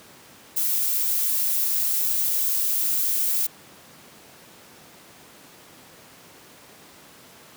violet noise, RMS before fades -23 dBFS, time 0.56-3.47 s, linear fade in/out 10 ms, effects pink hiss -48 dBFS RMS until 7.56 s + high-pass 150 Hz 12 dB/octave

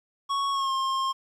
square tone with pitch glide, 1108.7 to 1066.6 Hz, C#6 to C6, 0 to +33 cents, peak -25 dBFS, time 0.29-1.13 s, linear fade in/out 20 ms, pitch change -67 cents, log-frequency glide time 0.51-0.72 s, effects low-pass 6000 Hz 12 dB/octave + 10-bit

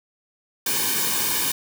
white noise with comb filter, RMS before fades -23 dBFS, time 0.66-1.52 s, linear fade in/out 5 ms, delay 1.5 ms, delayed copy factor -1, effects none

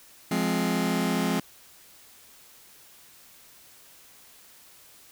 sawtooth chord, F minor, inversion none, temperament just, 174.61 / 209.5 / 261.9 Hz, F3 / Ab3 / C4, 0 / +15 / +2 cents, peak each -24 dBFS, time 0.31-1.4 s, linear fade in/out 5 ms, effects white hiss -53 dBFS RMS until 5.11 s

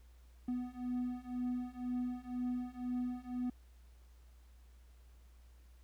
triangle beating tone pair, 246.9 / 248.9 Hz, B3 / B3, 0 / +14 cents, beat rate 2 Hz, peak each -38 / -37 dBFS, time 0.48-3.5 s, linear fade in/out 5 ms, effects added 60 Hz sine -57 dBFS peak until 5.83 s + pink hiss -72 dBFS RMS until 5.83 s

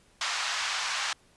pink band-pass noise, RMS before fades -31 dBFS, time 0.21-1.13 s, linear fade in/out 2 ms, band 960 to 6700 Hz, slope 24 dB/octave, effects pink hiss -62 dBFS RMS until 1.36 s + resampled to 24000 Hz

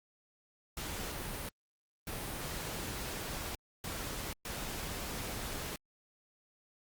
pink noise bursts at uneven times, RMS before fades -40 dBFS, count 4, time 0.77-1.49 / 2.07-3.55 / 3.84-4.33 / 4.45-5.76 s, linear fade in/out 2 ms, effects Opus 48 kbps

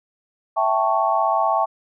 sine chord, A dominant seventh, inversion second, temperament equal, 659.3 / 784 / 880 / 1108.7 Hz, E5 / G5 / A5 / C#6, 0 / 0 / 0 / 0 cents, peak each -22 dBFS, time 0.56-1.66 s, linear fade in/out 20 ms, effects none

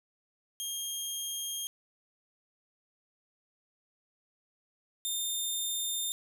15% pulse tone pair in turn, 3227 / 3622 Hz, G7 / A7, +50 / +49 cents, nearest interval major second, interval 199 cents, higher second, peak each -27 / -24 dBFS, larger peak second, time 0.6-1.67 / 5.05-6.12 s, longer neither, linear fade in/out 0 ms, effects none

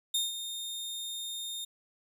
sawtooth tone with ADSR envelope, 3660 Hz, A#7, 32 cents flat, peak -23 dBFS, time 0.14-1.65 s, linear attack 6 ms, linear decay 170 ms, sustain -10 dB, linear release 8 ms, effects none

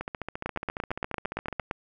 two click trains, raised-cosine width 0.5 ms, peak -14 / -18 dBFS, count 12 / 24, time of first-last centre 0.46-1.711 / 0.01-1.596 s, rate 8.79 / 14.5 Hz, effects none

